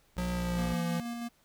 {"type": "tone", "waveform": "sawtooth", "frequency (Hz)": 59.7, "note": "A#1", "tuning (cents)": 42, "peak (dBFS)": -31, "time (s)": [0.16, 0.75], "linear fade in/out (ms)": 20}
{"type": "tone with pitch glide", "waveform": "square", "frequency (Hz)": [180, 170.39], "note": ["F#3", "F3"], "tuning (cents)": [-47, -42], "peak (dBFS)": -31, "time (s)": [0.18, 1], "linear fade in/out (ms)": 0, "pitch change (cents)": -95, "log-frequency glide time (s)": [0.31, 0.82]}
{"type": "tone with tremolo", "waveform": "square", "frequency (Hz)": 235.9, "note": "A#3", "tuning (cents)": 21, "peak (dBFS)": -35, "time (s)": [0.57, 1.29], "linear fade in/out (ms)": 20, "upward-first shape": "square", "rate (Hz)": 6.2, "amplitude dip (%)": 25}
{"effects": ["pink hiss -67 dBFS RMS until 1.44 s"]}